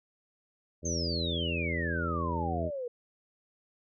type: harmonic tone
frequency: 84 Hz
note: E2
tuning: 33 cents sharp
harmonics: 1 / 2 / 3 / 4 / 5 / 6 / 7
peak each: -34 / -37 / -39 / -40 / -41 / -42 / -42 dBFS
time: 0.82-2.71 s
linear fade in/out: 50 ms
type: exponential sweep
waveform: sine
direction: down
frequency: 6450 to 471.5 Hz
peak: -33 dBFS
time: 0.85-2.88 s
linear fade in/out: 5 ms
effects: none